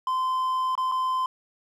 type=tone with dropouts; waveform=triangle; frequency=1032 Hz; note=C6; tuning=24 cents flat; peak=-21 dBFS; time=0.07-1.26 s; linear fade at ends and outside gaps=2 ms; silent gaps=0.753-0.777 / 0.916-0.92 s; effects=none